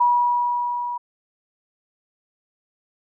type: tone with level ramp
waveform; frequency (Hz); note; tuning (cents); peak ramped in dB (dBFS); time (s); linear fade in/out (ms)
sine; 968; B5; -35; -13 to -25; 0-0.98; 10
effects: none